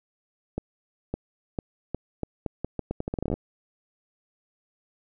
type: accelerating click train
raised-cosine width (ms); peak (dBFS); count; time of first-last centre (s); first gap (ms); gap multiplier
2; -15; 20; 0.58-3.34; 560; 0.8
effects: none